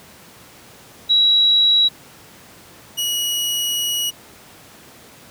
sine / sawtooth tone pair in turn, 3885 / 2910 Hz, B7 / F#7, -29 / -29 cents, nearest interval perfect fourth, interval 500 cents, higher first, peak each -11 / -16 dBFS, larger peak first, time 1.09-1.89 / 2.97-4.11 s, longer second, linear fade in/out 20 ms, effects pink hiss -44 dBFS RMS until 5.3 s + high-pass 100 Hz 12 dB/octave

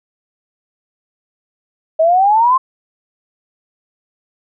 sine exponential sweep, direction up, 628 to 1068 Hz, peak -8 dBFS, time 1.99-2.58 s, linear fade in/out 10 ms, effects none

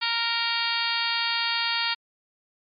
harmonic tone with a mistuned harmonic, 464.8 Hz, A#4, 5 cents flat, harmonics 2 / 3 / 4 / 5 / 6 / 7 / 8 / 9 / 10, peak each -32 / -32 / -32 / -32 / -32 / -32 / -32 / -32 / -32 dBFS, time 0.01-1.95 s, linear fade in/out 20 ms, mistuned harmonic 9, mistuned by +38 cents, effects MP3 64 kbps

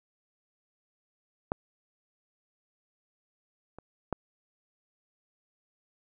clicks, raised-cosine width 1 ms, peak -14 / -30 / -15 dBFS, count 3, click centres 1.519 / 3.786 / 4.127 s, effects none

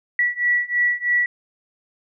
sine beating tone pair, 1943 / 1946.1 Hz, B6 / B6, -29 / -26 cents, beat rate 3.1 Hz, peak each -21 / -20 dBFS, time 0.19-1.26 s, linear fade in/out 2 ms, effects none

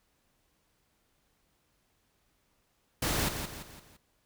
pink noise with echo, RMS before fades -30 dBFS, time 3.02-3.29 s, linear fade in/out 5 ms, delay 170 ms, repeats 4, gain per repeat -7 dB, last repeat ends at 3.97 s, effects pink hiss -73 dBFS RMS until 4.25 s

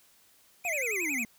square tone with vibrato, 2274 Hz, C#7, 44 cents sharp, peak -30 dBFS, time 0.64-1.25 s, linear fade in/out 20 ms, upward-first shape sine, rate 11 Hz, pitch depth 210 cents each way
triangle exponential sweep, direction down, 731 to 218.5 Hz, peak -33 dBFS, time 0.65-1.25 s, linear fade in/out 0 ms
effects white hiss -62 dBFS RMS until 1.38 s

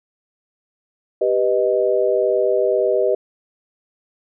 sine chord, G augmented, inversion none, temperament equal, 392 / 493.9 / 622.3 Hz, G4 / B4 / D#5, 0 / 0 / 0 cents, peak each -19 dBFS, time 1.21-3.15 s, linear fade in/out 5 ms, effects none

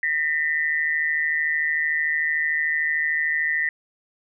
sine tone pair together, 1822.1 / 1975.5 Hz, A#6 / B6, -40 / 0 cents, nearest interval minor second, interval 140 cents, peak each -23 dBFS, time 0.03-3.69 s, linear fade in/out 2 ms, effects none

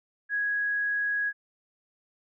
sine tone, 1661.2 Hz, G#6, in tune, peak -25 dBFS, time 0.29-1.33 s, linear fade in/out 50 ms, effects none

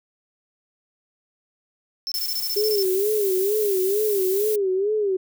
triangle tone bursts, 5320 Hz, E8, 15 cents sharp, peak -24 dBFS, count 11, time 2.07-2.827 s, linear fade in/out 0 ms, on 47 ms, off 24 ms
violet noise, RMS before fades -29 dBFS, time 2.14-4.56 s, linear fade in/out 5 ms
sine tone with vibrato, 400.6 Hz, G4, 38 cents sharp, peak -19 dBFS, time 2.56-5.17 s, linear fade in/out 10 ms, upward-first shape sine, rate 2.2 Hz, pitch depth 130 cents each way
effects none

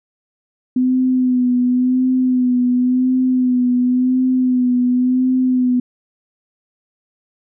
sine tone with vibrato, 252.1 Hz, B3, 36 cents sharp, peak -12 dBFS, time 0.76-5.8 s, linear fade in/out 5 ms, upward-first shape sine, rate 0.93 Hz, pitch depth 33 cents each way, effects none

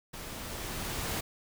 pink noise with level ramp, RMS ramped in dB -43 to -33 dBFS, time 0.13-1.21 s, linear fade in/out 10 ms, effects none

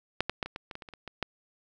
clicks, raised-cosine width 0.3 ms, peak -9 / -13 / -14 / -22 / -21 / -24 / -23 / -27 / -29 / -29 / -24 / -13 dBFS, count 12, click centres 0.206 / 0.296 / 0.428 / 0.46 / 0.561 / 0.712 / 0.754 / 0.822 / 0.888 / 0.937 / 1.077 / 1.227 s, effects none

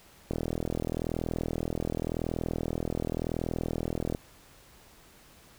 click train, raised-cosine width 2 ms, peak -17 dBFS, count 158, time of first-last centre 0.31-4.149 s, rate 40.9 Hz, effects pink hiss -56 dBFS RMS until 5.58 s

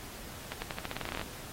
accelerating click train, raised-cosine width 0.3 ms, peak -19 dBFS, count 15, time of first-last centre 0.52-1.214 s, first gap 100 ms, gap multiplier 0.88, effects pink hiss -46 dBFS RMS until 1.52 s + AAC 48 kbps

